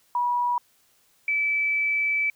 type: tone pair in turn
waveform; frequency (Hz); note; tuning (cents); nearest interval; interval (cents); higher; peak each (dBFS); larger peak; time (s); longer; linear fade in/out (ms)
sine; 971 / 2309; B5 / D7; -30 / -30; octave + minor third; 1500; second; -21; neither; 0.15-0.58 / 1.28-2.3; second; 2
effects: white hiss -63 dBFS RMS until 2.35 s